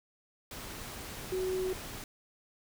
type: tone in noise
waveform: sine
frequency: 372.6 Hz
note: F#4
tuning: 12 cents sharp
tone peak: -30 dBFS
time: 1.32-1.73 s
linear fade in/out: 2 ms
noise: pink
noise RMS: -43 dBFS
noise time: 0.51-2.04 s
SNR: +10 dB
effects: none